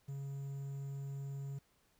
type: tone with quantisation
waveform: triangle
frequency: 138.59 Hz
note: C#3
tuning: in tune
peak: -38 dBFS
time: 0.08-1.59 s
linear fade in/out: 10 ms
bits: 11
effects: pink hiss -73 dBFS RMS until 1.99 s